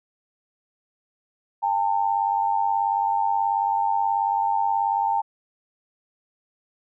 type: tone pair together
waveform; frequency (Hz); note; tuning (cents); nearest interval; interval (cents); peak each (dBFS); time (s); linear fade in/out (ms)
sine; 804.5 / 903; G5 / A5; +45 / +45; major second; 200; -23 / -22; 1.62-5.22; 20
effects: none